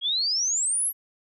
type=exponential sweep; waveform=sine; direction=up; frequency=3227 to 11840 Hz; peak=-22 dBFS; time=0.01-0.93 s; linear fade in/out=50 ms; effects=none